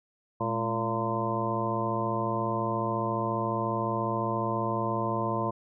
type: harmonic tone with a mistuned harmonic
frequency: 114.4 Hz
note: A#2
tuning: 32 cents flat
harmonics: 1 / 2 / 3 / 4 / 5 / 6 / 8 / 9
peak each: -34 / -35 / -35 / -38 / -35 / -36 / -35 / -32 dBFS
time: 0.4-5.51 s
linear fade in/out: 10 ms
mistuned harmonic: 2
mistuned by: -110 cents
effects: none